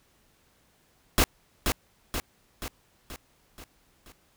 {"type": "noise with echo", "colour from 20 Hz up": "pink", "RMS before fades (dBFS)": -20, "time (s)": [1.18, 1.24], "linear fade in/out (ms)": 0, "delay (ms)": 480, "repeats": 6, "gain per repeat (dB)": -5, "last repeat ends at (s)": 4.12, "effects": ["pink hiss -65 dBFS RMS until 4.36 s"]}